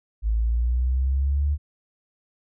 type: linear sweep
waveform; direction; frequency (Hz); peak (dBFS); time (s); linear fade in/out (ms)
sine; up; 53 to 74; -19; 0.22-1.58; 50
effects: none